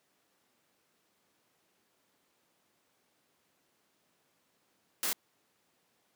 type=noise; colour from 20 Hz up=white; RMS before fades=-32 dBFS; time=5.03-5.13 s; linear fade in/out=0 ms; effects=pink hiss -73 dBFS RMS until 6.15 s + high-pass 200 Hz 12 dB/octave